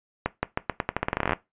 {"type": "accelerating click train", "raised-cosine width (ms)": 0.5, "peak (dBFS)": -8, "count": 19, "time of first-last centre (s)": [0.26, 1.333], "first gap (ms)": 170, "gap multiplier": 0.85, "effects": ["noise-tail reverb RT60 0.2 s tail -18 dB re dry", "resampled to 8000 Hz"]}